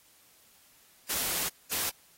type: noise bursts at uneven times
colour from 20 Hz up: white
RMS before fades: -31 dBFS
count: 2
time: 1.09-1.49 / 1.71-1.9 s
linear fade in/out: 10 ms
effects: white hiss -61 dBFS RMS until 2.17 s + AAC 48 kbps